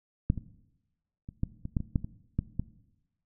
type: clicks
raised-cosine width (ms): 5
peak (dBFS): -11 / -23 / -27 / -15 / -23 / -15 / -22 / -13 / -24 / -14 / -17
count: 11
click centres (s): 0.301 / 0.377 / 1.289 / 1.434 / 1.654 / 1.768 / 1.804 / 1.958 / 2.045 / 2.39 / 2.596
effects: noise-tail reverb RT60 1.0 s tail -18 dB re dry